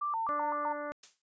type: tone with vibrato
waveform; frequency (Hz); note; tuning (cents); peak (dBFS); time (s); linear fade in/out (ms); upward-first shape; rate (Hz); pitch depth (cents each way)
sine; 1030; C6; -28; -30; 0.01-0.73; 10; square; 3.9; 230
type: harmonic tone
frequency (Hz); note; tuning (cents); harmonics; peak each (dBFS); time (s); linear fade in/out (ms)
293.7; D4; 0; 1 / 2 / 3 / 4 / 5 / 6 / 7; -44 / -38 / -47 / -42 / -45 / -52 / -54; 0.29-0.92; 0
type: noise with exponential decay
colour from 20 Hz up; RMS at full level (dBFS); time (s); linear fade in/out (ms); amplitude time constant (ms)
blue; -42; 1.03-1.22; 5; 40
effects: resampled to 16000 Hz